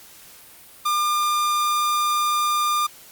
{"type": "tone", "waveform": "45% pulse", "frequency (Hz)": 1202, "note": "D6", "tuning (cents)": 40, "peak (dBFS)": -19, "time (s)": [0.85, 2.87], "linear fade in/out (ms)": 10, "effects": ["white hiss -46 dBFS RMS until 3.11 s", "Opus 48 kbps"]}